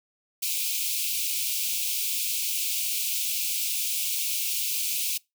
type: high-pass noise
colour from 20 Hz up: white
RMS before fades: -28 dBFS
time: 0.42-5.18 s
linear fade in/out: 10 ms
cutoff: 2300 Hz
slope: 96 dB/octave
effects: noise-tail reverb RT60 0.2 s tail -24 dB re dry